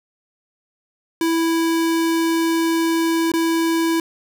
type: tone with dropouts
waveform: square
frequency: 329.6 Hz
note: E4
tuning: in tune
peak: -17 dBFS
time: 1.21-4 s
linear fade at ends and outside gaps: 2 ms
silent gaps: 3.318-3.337 s
effects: none